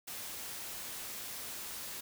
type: noise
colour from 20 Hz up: white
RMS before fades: -43 dBFS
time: 0.07-2.01 s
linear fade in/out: 10 ms
effects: none